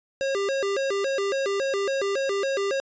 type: tone with vibrato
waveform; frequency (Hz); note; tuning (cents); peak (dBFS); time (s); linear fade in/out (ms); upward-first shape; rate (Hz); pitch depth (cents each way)
square; 464.5; A#4; -6; -24; 0.21-2.8; 0; square; 3.6; 270
effects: resampled to 16000 Hz